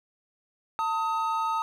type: tone pair together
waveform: triangle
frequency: 897.5 / 1262 Hz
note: A5 / D#6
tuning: +34 / +24 cents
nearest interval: tritone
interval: 590 cents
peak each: -26 dBFS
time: 0.79-1.62 s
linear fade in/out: 0 ms
effects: none